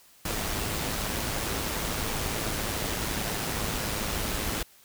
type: noise with amplitude modulation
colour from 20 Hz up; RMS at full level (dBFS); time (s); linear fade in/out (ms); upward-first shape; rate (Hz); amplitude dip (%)
pink; -29; 0.25-4.63; 5; sine; 107; 35
effects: white hiss -57 dBFS RMS until 4.84 s